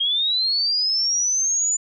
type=linear sweep; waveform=sine; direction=up; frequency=3205 to 7040 Hz; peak=-18 dBFS; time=0-1.77 s; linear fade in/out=10 ms; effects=none